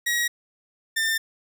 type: tone pair in turn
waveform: sawtooth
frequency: 1903 / 1796.2 Hz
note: A#6 / A6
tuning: +35 / +35 cents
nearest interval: minor second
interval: 100 cents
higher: first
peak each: -18 dBFS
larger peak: neither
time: 0.06-0.28 / 0.96-1.18 s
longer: neither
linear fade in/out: 10 ms
effects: none